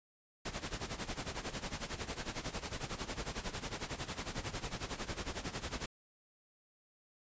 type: noise with tremolo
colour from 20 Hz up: pink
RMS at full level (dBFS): -38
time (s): 0.45-5.86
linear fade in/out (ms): 5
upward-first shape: sine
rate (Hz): 11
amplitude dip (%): 80
effects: resampled to 16000 Hz